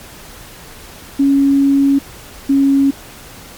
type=tone pair in turn; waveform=sine; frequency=277.2 / 275.4 Hz; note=C#4 / C#4; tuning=0 / -11 cents; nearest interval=unison; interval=11 cents; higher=first; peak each=-8 dBFS; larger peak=neither; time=1.19-1.99 / 2.49-2.91 s; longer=first; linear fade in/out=10 ms; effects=pink hiss -36 dBFS RMS until 3.57 s + MP3 96 kbps